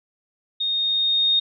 sine tone with level ramp, 3699 Hz, A#7, 14 cents flat, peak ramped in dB -21 to -15 dBFS, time 0.6-1.4 s, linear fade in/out 10 ms, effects none

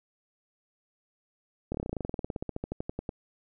slowing click train, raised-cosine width 2 ms, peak -19 dBFS, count 26, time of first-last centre 1.72-3.092 s, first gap 25 ms, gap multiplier 1.06, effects none

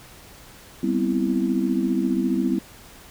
sine chord, C major seventh, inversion second, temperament equal, 196 / 246.9 / 261.6 / 329.6 Hz, G3 / B3 / C4 / E4, 0 / 0 / 0 / 0 cents, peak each -25 dBFS, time 0.83-2.59 s, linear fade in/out 5 ms, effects pink hiss -46 dBFS RMS until 3.1 s

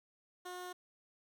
15% pulse tone, 360.9 Hz, F#4, 43 cents flat, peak -37 dBFS, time 0.45-0.73 s, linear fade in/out 10 ms, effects none

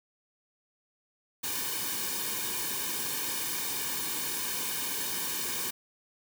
white noise with comb filter, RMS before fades -33 dBFS, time 1.43-5.71 s, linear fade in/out 10 ms, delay 1.5 ms, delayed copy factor -0.9, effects none

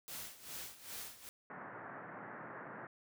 white noise with tremolo, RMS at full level -45 dBFS, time 0.08-1.29 s, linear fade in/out 0 ms, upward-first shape sine, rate 2.5 Hz, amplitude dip 80%
white band-pass noise, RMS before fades -49 dBFS, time 1.5-2.87 s, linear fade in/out 2 ms, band 110 to 1800 Hz, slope 48 dB/octave
effects none

